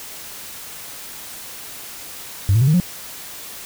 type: tone with pitch steps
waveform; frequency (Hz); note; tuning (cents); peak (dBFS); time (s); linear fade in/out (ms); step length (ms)
sine; 98 / 113.88 / 132.33 / 153.78 / 178.7; G2 / A#2 / C3 / D#3 / F3; 0 / -40 / +20 / -20 / +40; -10; 2.49-2.8; 0; 62
effects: tanh soft clip ceiling -8 dBFS + white hiss -35 dBFS RMS until 3.65 s